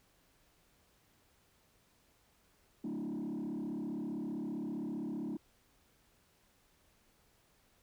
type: tone with frequency modulation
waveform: sine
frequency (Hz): 261.6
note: C4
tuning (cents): 0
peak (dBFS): -34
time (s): 2.84-5.37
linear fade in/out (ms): 5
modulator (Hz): 35.3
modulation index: 2
effects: tanh soft clip ceiling -35 dBFS + pink hiss -70 dBFS RMS until 7.82 s